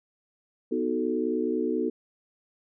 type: chord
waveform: sine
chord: B dominant seventh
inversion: none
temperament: equal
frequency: 246.9 / 311.1 / 370 / 440 Hz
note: B3 / D#4 / F#4 / A4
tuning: 0 / 0 / 0 / 0 cents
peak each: -30 dBFS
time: 0.71-1.9 s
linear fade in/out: 10 ms
effects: none